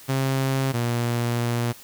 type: tone pair in turn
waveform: sawtooth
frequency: 134 / 119.04 Hz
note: C3 / A#2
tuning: +42 / +37 cents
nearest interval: major second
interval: 205 cents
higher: first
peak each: -17 / -18 dBFS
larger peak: first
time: 0.08-0.73 / 0.73-1.73 s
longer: second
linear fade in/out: 20 ms
effects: white hiss -46 dBFS RMS until 1.83 s